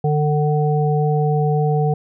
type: harmonic tone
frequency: 149.7 Hz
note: D3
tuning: 33 cents sharp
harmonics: 1 / 3 / 5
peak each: -16 / -21 / -23 dBFS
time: 0.04-1.94 s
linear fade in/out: 5 ms
effects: none